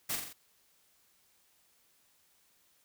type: noise with echo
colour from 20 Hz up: white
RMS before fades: -34 dBFS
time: 0.09-0.16 s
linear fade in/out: 10 ms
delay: 43 ms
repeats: 4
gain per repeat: -4 dB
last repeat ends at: 0.332 s
effects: white hiss -69 dBFS RMS until 2.84 s